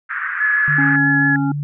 white band-pass noise, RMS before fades -24 dBFS, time 0.09-0.97 s, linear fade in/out 20 ms, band 1300 to 1800 Hz, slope 48 dB/octave
sine tone with vibrato, 1700 Hz, G#6, 40 cents sharp, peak -14 dBFS, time 0.4-1.36 s, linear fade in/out 2 ms, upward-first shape triangle, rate 6.1 Hz, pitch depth 13 cents each way
sine tone with pitch glide, 148 to 145.29 Hz, D3 to D3, +14 to -18 cents, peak -20 dBFS, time 0.68-1.63 s, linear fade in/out 0 ms, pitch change -32 cents, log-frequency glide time 0.81-1.42 s
harmonic tone, 277.2 Hz, C#4, in tune, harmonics 1 / 3 / 5, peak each -17 / -27 / -31 dBFS, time 0.78-1.52 s, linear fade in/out 5 ms
effects none

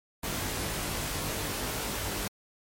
pink noise with comb filter, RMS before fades -33 dBFS, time 0.23-2.28 s, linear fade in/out 5 ms, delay 20 ms, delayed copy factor +1, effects MP3 64 kbps

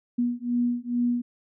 sine beating tone pair, 240.7 / 243 Hz, B3 / B3, -44 / -28 cents, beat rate 2.3 Hz, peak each -26 dBFS, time 0.18-1.22 s, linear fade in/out 10 ms, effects none

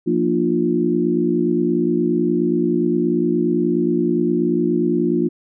harmonic tone with a mistuned harmonic, 58.5 Hz, A#1, 7 cents sharp, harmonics 3 / 4 / 5 / 6, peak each -23 / -21 / -21 / -19 dBFS, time 0.06-5.29 s, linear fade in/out 20 ms, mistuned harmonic 5, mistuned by +52 cents, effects none

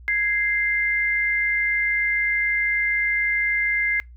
sine tone pair together, 1661.2 / 2088 Hz, G#6 / C7, 0 / -4 cents, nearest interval major third, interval 396 cents, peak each -25 / -20 dBFS, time 0.08-4 s, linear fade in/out 0 ms, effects noise-tail reverb RT60 0.2 s tail -25 dB re dry + added 60 Hz sine -41 dBFS peak until 4.16 s

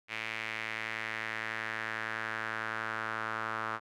sawtooth tone with band-pass filter sweep, 110.8 Hz, A2, 13 cents sharp, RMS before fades -37 dBFS, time 0.08-3.8 s, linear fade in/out 50 ms, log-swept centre 2300 to 1300 Hz, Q 3.2, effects none

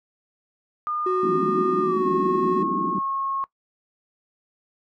sine tone with pitch glide, 1214 to 1087.8 Hz, D#6 to C#6, -43 to -33 cents, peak -24 dBFS, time 0.87-3.44 s, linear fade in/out 0 ms, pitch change -190 cents, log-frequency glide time 1.82-2.07 s
triangle tone, 370 Hz, F#4, in tune, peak -19 dBFS, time 1.06-2.63 s, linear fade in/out 5 ms
pink band-pass noise, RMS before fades -27 dBFS, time 1.23-2.99 s, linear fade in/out 5 ms, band 170 to 390 Hz, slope 96 dB/octave
effects noise-tail reverb RT60 0.1 s tail -19 dB re dry

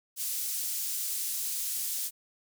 pink high-pass noise, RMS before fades -33 dBFS, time 0.16-2.11 s, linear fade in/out 50 ms, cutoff 7400 Hz, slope 12 dB/octave, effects none

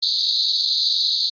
white band-pass noise, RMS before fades -20 dBFS, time 0.02-1.3 s, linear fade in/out 10 ms, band 3800 to 4600 Hz, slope 96 dB/octave, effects resampled to 11025 Hz

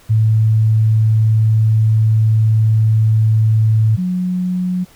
sine tone pair in turn, 109.9 / 181.97 Hz, A2 / F#3, -2 / -29 cents, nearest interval major sixth, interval 873 cents, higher second, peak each -9 / -15 dBFS, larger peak first, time 0.09-3.97 / 3.97-4.85 s, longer first, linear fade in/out 20 ms, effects pink hiss -47 dBFS RMS until 4.95 s

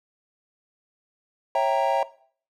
triangle chord, C# diminished seventh, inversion none, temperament equal with one note detuned, 547.7 / 659.3 / 784 / 932.3 Hz, C#5 / E5 / G5 / Bb5, -21 / 0 / 0 / 0 cents, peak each -23 dBFS, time 1.55-2.03 s, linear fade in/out 2 ms, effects noise-tail reverb RT60 0.5 s tail -18 dB re dry

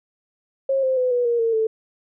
sine tone with pitch steps, 540 / 522.2 / 505 / 488.4 / 472.3 / 456.7 / 441.7 Hz, C#5 / C5 / B4 / B4 / A#4 / A#4 / A4, -45 / -3 / +39 / -19 / +23 / -36 / +7 cents, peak -17 dBFS, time 0.69-1.67 s, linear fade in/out 5 ms, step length 140 ms, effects none

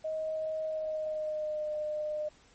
sine tone with pitch glide, 629 to 606.2 Hz, D#5 to D#5, +19 to -45 cents, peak -31 dBFS, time 0.04-2.29 s, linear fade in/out 10 ms, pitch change -64 cents, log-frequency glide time 0.65-1.7 s, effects pink hiss -61 dBFS RMS until 2.54 s + MP3 32 kbps

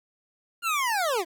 25% pulse linear sweep, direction down, 1421 to 311.1 Hz, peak -20 dBFS, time 0.62-1.25 s, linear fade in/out 50 ms, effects 10-bit

